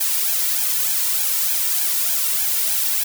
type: noise with flanger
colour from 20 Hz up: blue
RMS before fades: -20 dBFS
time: 0-3.04 s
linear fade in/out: 10 ms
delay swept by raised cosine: 1.2 to 2.2 ms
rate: 3.3 Hz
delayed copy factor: +0.85
effects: none